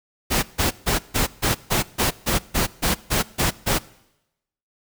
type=noise bursts; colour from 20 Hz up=pink; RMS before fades=-20 dBFS; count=13; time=0.3-3.79 s; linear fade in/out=20 ms; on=130 ms; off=150 ms; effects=noise-tail reverb RT60 0.9 s tail -21 dB re dry